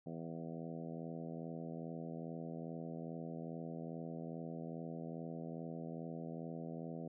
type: harmonic tone with a mistuned harmonic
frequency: 82.41 Hz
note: E2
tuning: in tune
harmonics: 2 / 3 / 4 / 5 / 6 / 7 / 8 / 9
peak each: -46 / -48 / -52 / -54 / -53 / -55 / -55 / -59 dBFS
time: 0.06-7.08 s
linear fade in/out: 5 ms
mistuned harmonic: 9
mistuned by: -17 cents
effects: none